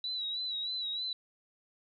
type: tone with vibrato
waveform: sine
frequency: 3918 Hz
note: B7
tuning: 15 cents flat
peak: -33 dBFS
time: 0.04-1.13 s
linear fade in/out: 2 ms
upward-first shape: sine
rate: 3.2 Hz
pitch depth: 58 cents each way
effects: none